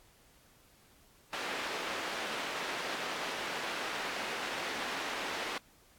white band-pass noise, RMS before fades -38 dBFS, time 1.33-5.58 s, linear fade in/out 2 ms, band 270 to 2500 Hz, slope 12 dB/octave, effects pink hiss -63 dBFS RMS until 5.98 s + AAC 64 kbps

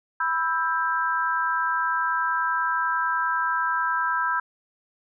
sine chord, E minor, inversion second, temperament equal with one note detuned, 987.8 / 1318.5 / 1589 Hz, B5 / E6 / G6, 0 / 0 / +23 cents, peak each -26 dBFS, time 0.2-4.4 s, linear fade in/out 5 ms, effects none

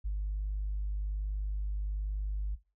sine tone, 50.6 Hz, G#1, 44 cents flat, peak -29 dBFS, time 0.04-2.56 s, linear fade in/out 20 ms, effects noise-tail reverb RT60 0.3 s tail -20 dB re dry + tanh soft clip ceiling -27 dBFS

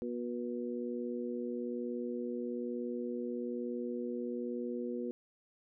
harmonic tone, 121.1 Hz, B2, 34 cents flat, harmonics 2 / 3 / 4, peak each -38 / -40 / -41 dBFS, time 0.02-5.11 s, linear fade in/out 0 ms, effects none

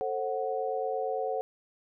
sine chord, F# diminished, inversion first, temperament just, 444 / 532.8 / 740 Hz, A4 / C5 / F#5, +16 / +31 / 0 cents, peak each -33 dBFS, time 0.01-1.41 s, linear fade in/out 0 ms, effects none

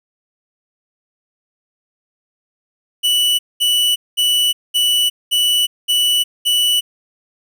45% pulse tone bursts, 2960 Hz, F#7, in tune, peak -12 dBFS, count 7, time 3.03-6.81 s, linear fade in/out 20 ms, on 360 ms, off 210 ms, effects 9-bit

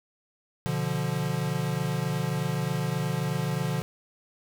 square chord, B diminished, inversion none, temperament equal, 123.47 / 146.83 / 174.61 Hz, B2 / D3 / F3, 0 / 0 / 0 cents, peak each -33 / -30 / -32 dBFS, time 0.66-3.82 s, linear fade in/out 0 ms, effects none

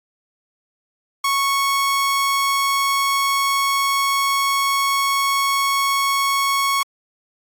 sawtooth tone, 1105 Hz, C#6, 6 cents flat, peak -13 dBFS, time 1.24-6.83 s, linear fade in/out 5 ms, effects AAC 64 kbps

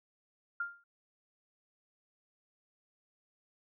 sine tone with exponential decay, 1399 Hz, F6, 3 cents sharp, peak -30 dBFS, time 0.6-0.84 s, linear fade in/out 5 ms, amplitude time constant 52 ms, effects none

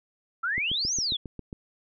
sine exponential two-way sweep, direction up then down, 1311 to 6660 to 3267 Hz, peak -25 dBFS, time 0.43-1.17 s, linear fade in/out 10 ms, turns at 0.95 s
click train, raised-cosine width 3 ms, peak -24 dBFS, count 8, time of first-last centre 0.58-1.529 s, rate 7.38 Hz
effects none

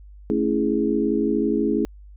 sine chord, A major seventh, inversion none, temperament equal, 220 / 277.2 / 329.6 / 415.3 Hz, A3 / C#4 / E4 / G#4, 0 / 0 / 0 / 0 cents, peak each -24 dBFS, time 0.3-1.85 s, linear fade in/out 0 ms, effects added 50 Hz sine -41 dBFS peak until 2.16 s

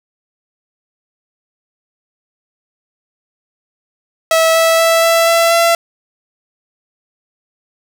sawtooth tone with pitch steps, 650 / 654.9 / 659.8 / 664.8 / 669.8 / 674.9 Hz, E5 / E5 / E5 / E5 / E5 / E5, -24 / -11 / +1 / +15 / +27 / +41 cents, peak -5 dBFS, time 4.31-5.75 s, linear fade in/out 2 ms, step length 240 ms, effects none

